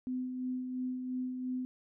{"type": "tone with tremolo", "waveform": "sine", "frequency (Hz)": 254.1, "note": "B3", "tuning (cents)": 49, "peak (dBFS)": -32, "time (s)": [0.07, 1.65], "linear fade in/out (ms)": 0, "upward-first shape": "sine", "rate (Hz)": 2.9, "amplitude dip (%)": 40, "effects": []}